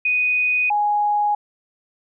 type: tone pair in turn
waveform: sine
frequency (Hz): 2488 / 830.3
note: D#7 / G#5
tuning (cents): -1 / -1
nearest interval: octave + perfect fifth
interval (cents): 1900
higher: first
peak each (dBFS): -16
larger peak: neither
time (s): 0.05-0.7 / 0.7-1.35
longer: neither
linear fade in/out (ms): 5
effects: none